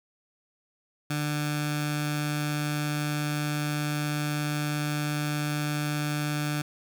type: tone with notch filter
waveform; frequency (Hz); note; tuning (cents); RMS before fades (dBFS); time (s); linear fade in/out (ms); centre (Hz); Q
15% pulse; 148.6; D3; +21; -29; 1.1-6.62; 5; 480; 0.85
effects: none

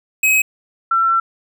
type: tone pair in turn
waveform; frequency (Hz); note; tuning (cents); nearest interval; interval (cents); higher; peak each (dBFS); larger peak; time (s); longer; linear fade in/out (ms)
square / sine; 2544 / 1347.6; D#7 / E6; +38 / +38; major seventh; 1100; first; -12; neither; 0.23-0.42 / 0.91-1.2; second; 5
effects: none

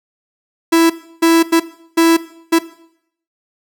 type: tone bursts at uneven times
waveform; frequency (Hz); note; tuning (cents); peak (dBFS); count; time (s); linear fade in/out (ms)
45% pulse; 330.6; E4; +5; -8; 5; 0.72-0.9 / 1.22-1.43 / 1.52-1.6 / 1.97-2.17 / 2.52-2.59; 10
effects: noise-tail reverb RT60 0.7 s tail -17 dB re dry

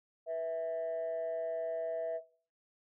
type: tone pair together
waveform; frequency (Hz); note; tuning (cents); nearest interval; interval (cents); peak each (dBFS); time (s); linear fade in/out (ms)
sine; 490.2 / 654.3; B4 / E5; -13 / -13; perfect fourth; 500; -39 / -32; 0.26-2.21; 50
effects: noise-tail reverb RT60 0.4 s tail -17 dB re dry + tanh soft clip ceiling -30 dBFS

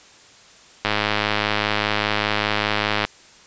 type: click train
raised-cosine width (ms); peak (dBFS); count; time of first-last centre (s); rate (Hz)
0.3; -3; 232; 0.85-3.05; 105
effects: white hiss -48 dBFS RMS until 3.46 s + resampled to 16000 Hz

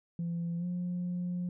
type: tone with pitch glide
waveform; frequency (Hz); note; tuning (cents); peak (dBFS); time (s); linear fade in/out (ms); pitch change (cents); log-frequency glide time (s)
sine; 170 to 177.83; F3 to F3; -46 to +32; -30; 0.19-1.49; 2; +78; 0.58-0.65
effects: tanh soft clip ceiling -29 dBFS

